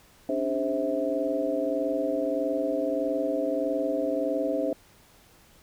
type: tone cluster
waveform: sine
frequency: 274.6 / 296.2 / 406.8 / 525 / 651 Hz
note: C#4 / D4 / G#4 / C5 / E5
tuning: -16 / +15 / -36 / +6 / -22 cents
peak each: -34 / -30 / -35 / -29 / -30 dBFS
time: 0.29-4.73 s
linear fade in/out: 2 ms
effects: pink hiss -57 dBFS RMS until 5.62 s